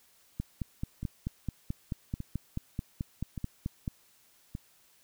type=two click trains; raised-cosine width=5 ms; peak=-20 / -24 dBFS; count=17 / 4; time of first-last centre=0.4-3.878 / 1.03-4.551 s; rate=4.6 / 0.852 Hz; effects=white hiss -64 dBFS RMS until 5.03 s